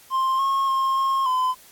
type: tone with pitch steps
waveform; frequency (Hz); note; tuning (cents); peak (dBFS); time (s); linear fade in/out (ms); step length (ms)
triangle; 1053 / 1085 / 1069 / 1075 / 1019; C6 / C#6 / C6 / C6 / C6; +11 / -37 / +37 / +47 / -46; -17; 0.1-1.55; 50; 290
effects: white hiss -50 dBFS RMS until 1.71 s + AAC 64 kbps